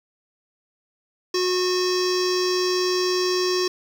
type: tone with low-pass filter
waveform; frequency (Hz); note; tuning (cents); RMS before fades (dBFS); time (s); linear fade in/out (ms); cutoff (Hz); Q
square; 364.5; F#4; -26; -22; 1.34-3.68; 5; 5500; 6.6
effects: 7-bit